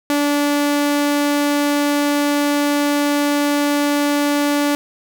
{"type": "tone", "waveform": "sawtooth", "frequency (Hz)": 289.7, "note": "D4", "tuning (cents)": -24, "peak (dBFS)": -11, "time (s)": [0.1, 4.75], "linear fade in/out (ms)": 0, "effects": []}